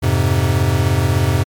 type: chord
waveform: square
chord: F minor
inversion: none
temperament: equal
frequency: 87.31 / 103.83 / 130.81 Hz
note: F2 / Ab2 / C3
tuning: 0 / 0 / 0 cents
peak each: -18 dBFS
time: 0.02-1.44 s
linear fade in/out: 20 ms
effects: MP3 96 kbps